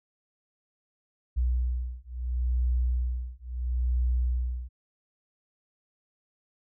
sine beating tone pair, 61.2 / 61.94 Hz, B1 / B1, -15 / +6 cents, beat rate 0.74 Hz, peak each -28 dBFS, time 1.36-4.69 s, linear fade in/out 20 ms, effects none

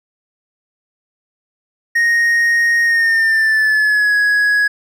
triangle tone with pitch glide, 1864.7 to 1670.9 Hz, A#6 to G#6, 0 to +10 cents, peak -9 dBFS, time 1.95-4.68 s, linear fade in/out 10 ms, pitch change -190 cents, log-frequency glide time 2.84-4.15 s, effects none

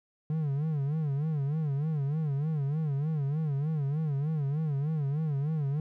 triangle tone with vibrato, 148.1 Hz, D3, 15 cents sharp, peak -25 dBFS, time 0.3-5.8 s, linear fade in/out 2 ms, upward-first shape sine, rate 3.3 Hz, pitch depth 140 cents each way, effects none

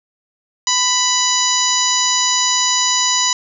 harmonic tone with a mistuned harmonic, 989 Hz, B5, 2 cents sharp, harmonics 1 / 2 / 3 / 4 / 5 / 6 / 7, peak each -21 / -25 / -23 / -21 / -22 / -20 / -19 dBFS, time 0.67-3.33 s, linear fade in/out 2 ms, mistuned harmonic 1, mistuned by +24 cents, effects none

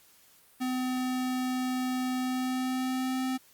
square tone with pitch glide, 254.7 to 259.3 Hz, C4 to C4, -46 to -15 cents, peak -29 dBFS, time 0.6-3.38 s, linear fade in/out 20 ms, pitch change +31 cents, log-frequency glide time 2.19-3.23 s, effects white hiss -60 dBFS RMS until 3.53 s + Opus 48 kbps

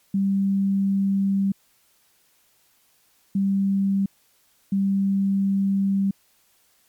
sine tone bursts at uneven times, 196 Hz, G3, in tune, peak -18 dBFS, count 3, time 0.14-1.52 / 3.35-4.06 / 4.72-6.11 s, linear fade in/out 5 ms, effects white hiss -62 dBFS RMS until 6.88 s + MP3 96 kbps

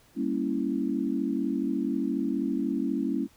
sine chord, G diminished seventh, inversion none, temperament equal with one note detuned, 198.39 / 233.1 / 277.2 / 329.6 Hz, G3 / Bb3 / Db4 / Fb4, +21 / 0 / 0 / 0 cents, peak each -33 / -31 / -29 / -32 dBFS, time 0.15-3.28 s, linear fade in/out 50 ms, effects pink hiss -60 dBFS RMS until 3.36 s

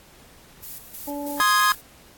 violet noise with tremolo, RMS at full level -35 dBFS, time 0.62-1.82 s, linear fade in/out 20 ms, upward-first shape square, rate 3.1 Hz, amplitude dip 65%
harmonic tone, 287.9 Hz, D4, 34 cents flat, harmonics 1 / 2 / 3, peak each -30 / -33 / -35 dBFS, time 1.07-1.41 s, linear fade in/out 10 ms
45% pulse chord, Ab major, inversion first, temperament equal, 1046.5 / 1244.5 / 1661.2 Hz, C6 / Eb6 / Ab6, 0 / 0 / 0 cents, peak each -21 dBFS, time 1.4-1.72 s, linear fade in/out 0 ms
effects pink hiss -51 dBFS RMS until 2.17 s + AAC 64 kbps

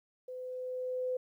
sine tone with level ramp, 507 Hz, B4, 45 cents sharp, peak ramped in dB -40 to -30 dBFS, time 0.28-1.17 s, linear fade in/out 5 ms, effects 12-bit

